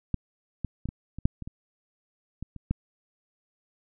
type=clicks; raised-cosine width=5 ms; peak=-13 / -17 / -20 / -20 / -25 / -8 / -24 / -25 / -22 / -28 / -13 dBFS; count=11; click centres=0.143 / 0.647 / 0.856 / 0.889 / 1.186 / 1.255 / 1.423 / 1.475 / 2.426 / 2.563 / 2.71 s; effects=none

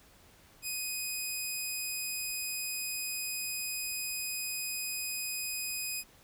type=tone; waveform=10% pulse; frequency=2500 Hz; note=D#7; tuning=8 cents sharp; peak=-25 dBFS; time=0.62-6.04 s; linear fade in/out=50 ms; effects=pink hiss -60 dBFS RMS until 6.23 s

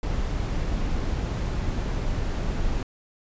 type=noise; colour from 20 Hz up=brown; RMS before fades=-26 dBFS; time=0.03-2.83 s; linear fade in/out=2 ms; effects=resampled to 16000 Hz

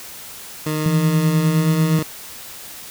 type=tone with pitch glide; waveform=20% pulse; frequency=154.2 to 155.9 Hz; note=D#3 to D#3; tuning=-15 to +4 cents; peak=-15 dBFS; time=0.66-2.03 s; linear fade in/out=5 ms; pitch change=+19 cents; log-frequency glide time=1.44-1.71 s
type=tone; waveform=sine; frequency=164 Hz; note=E3; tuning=9 cents flat; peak=-15 dBFS; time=0.86-1.99 s; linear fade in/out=0 ms
effects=white hiss -36 dBFS RMS until 2.9 s

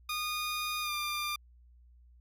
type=tone with pitch glide; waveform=15% pulse; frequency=1226 to 1195.2 Hz; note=D#6 to D6; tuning=-26 to +30 cents; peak=-26 dBFS; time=0.09-1.36 s; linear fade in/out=5 ms; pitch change=-44 cents; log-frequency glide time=0.82-0.92 s; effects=added 60 Hz sine -56 dBFS peak until 2.2 s

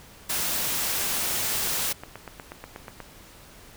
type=noise; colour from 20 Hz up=white; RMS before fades=-27 dBFS; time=0.29-1.93 s; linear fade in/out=10 ms
type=click train; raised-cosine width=0.5 ms; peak=-22 dBFS; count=15; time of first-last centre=1.31-3.003 s; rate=8.27 Hz
effects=pink hiss -49 dBFS RMS until 3.76 s

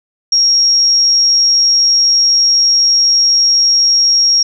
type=tone; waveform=sine; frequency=5588 Hz; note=F8; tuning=in tune; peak=-7 dBFS; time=0.32-4.43 s; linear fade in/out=5 ms; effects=none

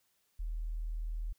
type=tone; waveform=sine; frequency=40 Hz; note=D#1; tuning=49 cents sharp; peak=-34 dBFS; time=0.39-1.33 s; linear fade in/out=10 ms; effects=white hiss -75 dBFS RMS until 1.38 s

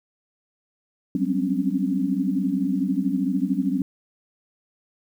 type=tone cluster; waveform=sine; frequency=185.1 / 198.6 / 257.7 / 269.1 / 282.2 Hz; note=F#3 / G3 / C4 / C4 / C#4; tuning=+1 / +23 / -26 / +49 / +31 cents; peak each=-27 dBFS; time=1.15-3.82 s; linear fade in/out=2 ms; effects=9-bit

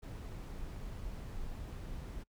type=noise; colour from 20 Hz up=brown; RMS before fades=-43 dBFS; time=0.02-2.24 s; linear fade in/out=20 ms; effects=noise-tail reverb RT60 0.1 s tail -26 dB re dry

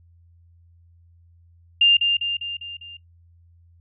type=tone with echo; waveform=sine; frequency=2800 Hz; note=F7; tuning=4 cents sharp; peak=-11 dBFS; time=1.81-1.97 s; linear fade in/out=5 ms; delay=200 ms; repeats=5; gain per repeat=-5 dB; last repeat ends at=2.97 s; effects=noise-tail reverb RT60 0.1 s tail -19 dB re dry + added 85 Hz sine -51 dBFS peak until 3.8 s

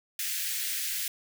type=high-pass noise; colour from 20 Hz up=white; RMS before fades=-32 dBFS; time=0.19-1.08 s; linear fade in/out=2 ms; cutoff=1600 Hz; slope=48 dB/octave; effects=none

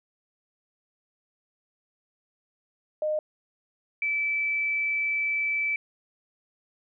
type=tone pair in turn; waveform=sine; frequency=613 / 2314 Hz; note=D#5 / D7; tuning=-26 / -26 cents; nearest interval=octave + major seventh; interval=2300 cents; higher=second; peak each=-24 dBFS; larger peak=neither; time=3.02-3.19 / 4.02-5.76 s; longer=second; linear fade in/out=2 ms; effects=none

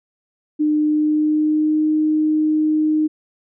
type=tone with pitch glide; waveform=sine; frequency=302.6 to 308.4 Hz; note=D#4 to D#4; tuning=-48 to -15 cents; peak=-14 dBFS; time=0.59-3.08 s; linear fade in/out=20 ms; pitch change=+33 cents; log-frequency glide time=0.8-1.87 s; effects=none

